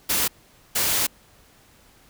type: noise bursts at uneven times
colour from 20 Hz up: white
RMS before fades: -22 dBFS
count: 2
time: 0.09-0.28 / 0.75-1.07 s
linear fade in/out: 10 ms
effects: pink hiss -55 dBFS RMS until 2.09 s